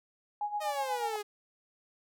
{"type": "tone with tremolo", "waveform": "sine", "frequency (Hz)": 830.6, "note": "G#5", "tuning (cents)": 0, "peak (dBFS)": -29, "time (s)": [0.41, 1.16], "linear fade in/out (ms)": 2, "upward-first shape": "sine", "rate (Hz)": 8.2, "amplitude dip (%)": 75}
{"type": "exponential sweep", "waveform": "sawtooth", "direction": "down", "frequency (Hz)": [629, 408.9], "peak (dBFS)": -31, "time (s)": [0.6, 1.23], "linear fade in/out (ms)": 20}
{"effects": []}